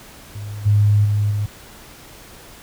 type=tone with level steps; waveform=sine; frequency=103.7 Hz; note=G#2; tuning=2 cents flat; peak=-27 / -11 / -15 / -18 dBFS; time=0.35-1.46 s; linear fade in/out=5 ms; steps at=0.65 / 1.04 / 1.3 s; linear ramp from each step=20 ms; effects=pink hiss -42 dBFS RMS until 2.62 s